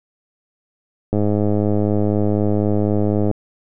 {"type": "click train", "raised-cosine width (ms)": 2, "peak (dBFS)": -6, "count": 228, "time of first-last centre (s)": [1.13, 3.313], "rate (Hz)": 104, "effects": []}